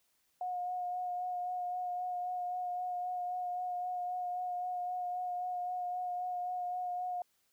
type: tone with vibrato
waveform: sine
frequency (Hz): 721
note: F#5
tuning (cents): -45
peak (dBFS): -34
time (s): 0.41-7.22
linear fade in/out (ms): 2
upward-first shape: sine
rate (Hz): 3.8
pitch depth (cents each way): 17
effects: white hiss -75 dBFS RMS until 7.52 s